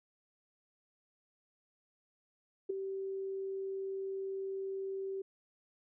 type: tone with ADSR envelope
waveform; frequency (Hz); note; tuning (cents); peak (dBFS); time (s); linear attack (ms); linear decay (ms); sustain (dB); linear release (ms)
sine; 387; G4; -22; -28; 2.69-5.22; 12; 6; -8; 7
effects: none